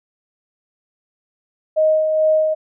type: tone with tremolo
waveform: sine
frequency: 625 Hz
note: D#5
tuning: 8 cents sharp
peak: -11 dBFS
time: 1.76-2.55 s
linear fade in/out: 20 ms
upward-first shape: sine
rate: 2.3 Hz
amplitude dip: 40%
effects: none